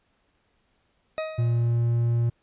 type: tone with exponential decay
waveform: 40% pulse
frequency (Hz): 630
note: D#5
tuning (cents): +21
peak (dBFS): -24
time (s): 1.18-1.78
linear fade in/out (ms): 0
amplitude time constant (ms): 130
type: tone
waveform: triangle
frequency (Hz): 117.8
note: A#2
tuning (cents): +19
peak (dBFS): -18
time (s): 1.38-2.3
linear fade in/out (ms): 10
effects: pink hiss -69 dBFS RMS until 2.42 s + resampled to 8000 Hz